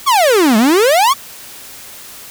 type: exponential two-way sweep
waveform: 45% pulse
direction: down then up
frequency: 1176 to 207.7 to 1176 Hz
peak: -8 dBFS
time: 0.06-1.14 s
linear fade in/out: 20 ms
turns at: 0.57 s
effects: white hiss -34 dBFS RMS until 2.3 s